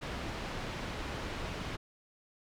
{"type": "low-pass noise", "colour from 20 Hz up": "pink", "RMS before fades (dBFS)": -39, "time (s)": [0.01, 1.77], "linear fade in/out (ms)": 20, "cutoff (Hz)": 3700, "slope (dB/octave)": 12, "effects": []}